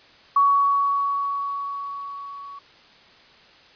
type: tone with level ramp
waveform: sine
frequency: 1123 Hz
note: C#6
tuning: 22 cents sharp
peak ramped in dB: -13 to -36 dBFS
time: 0.36-2.59 s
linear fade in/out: 5 ms
effects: white hiss -51 dBFS RMS until 3.75 s + resampled to 11025 Hz